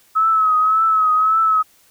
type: tone with vibrato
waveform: sine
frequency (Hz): 1286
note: E6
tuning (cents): -43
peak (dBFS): -12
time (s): 0.15-1.63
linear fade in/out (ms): 20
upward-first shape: triangle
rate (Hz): 1.8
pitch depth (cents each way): 54
effects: white hiss -54 dBFS RMS until 1.9 s